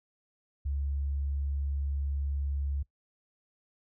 sine tone, 70.1 Hz, C#2, 20 cents sharp, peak -29 dBFS, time 0.65-2.83 s, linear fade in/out 10 ms, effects noise-tail reverb RT60 0.1 s tail -20 dB re dry

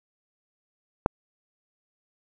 click, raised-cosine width 1 ms, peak -5 dBFS, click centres 1.061 s, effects none

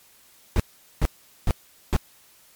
brown noise bursts, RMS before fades -18 dBFS, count 4, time 0.56-1.964 s, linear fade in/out 0 ms, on 36 ms, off 420 ms, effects white hiss -55 dBFS RMS until 2.55 s + MP3 96 kbps

